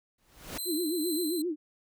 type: noise with exponential growth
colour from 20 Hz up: pink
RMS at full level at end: -34 dBFS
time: 0.18-0.58 s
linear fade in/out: 5 ms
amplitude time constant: 85 ms
type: tone with tremolo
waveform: 10% pulse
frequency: 4067 Hz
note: C8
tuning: 50 cents flat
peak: -26 dBFS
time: 0.58-1.42 s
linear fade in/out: 5 ms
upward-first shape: sine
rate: 2.2 Hz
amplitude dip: 30%
type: tone with vibrato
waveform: sine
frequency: 329.6 Hz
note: E4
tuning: in tune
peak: -28 dBFS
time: 0.65-1.56 s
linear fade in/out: 50 ms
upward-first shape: sine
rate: 7.6 Hz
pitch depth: 170 cents each way
effects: none